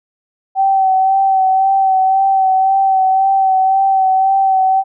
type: tone with vibrato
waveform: sine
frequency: 768 Hz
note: G5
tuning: 36 cents flat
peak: -9 dBFS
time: 0.55-4.84 s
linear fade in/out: 50 ms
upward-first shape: sine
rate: 1.9 Hz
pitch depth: 24 cents each way
effects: none